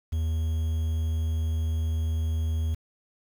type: tone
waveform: triangle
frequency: 80.1 Hz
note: E2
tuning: 49 cents flat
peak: -22 dBFS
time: 0.12-2.75 s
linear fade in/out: 10 ms
effects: 8-bit